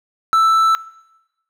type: tone with hard clipping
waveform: triangle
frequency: 1322 Hz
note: E6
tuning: 5 cents sharp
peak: -11 dBFS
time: 0.33-0.75 s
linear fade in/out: 0 ms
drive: 6 dB
effects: noise-tail reverb RT60 1.0 s tail -21 dB re dry